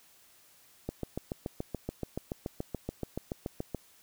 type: click train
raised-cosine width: 2 ms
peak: -20 dBFS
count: 21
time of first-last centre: 0.89-3.747 s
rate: 7 Hz
effects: white hiss -61 dBFS RMS until 4.02 s